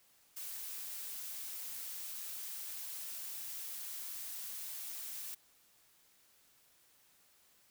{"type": "noise", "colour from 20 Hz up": "blue", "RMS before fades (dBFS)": -44, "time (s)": [0.36, 5.35], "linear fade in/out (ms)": 10, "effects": ["white hiss -68 dBFS RMS until 7.7 s"]}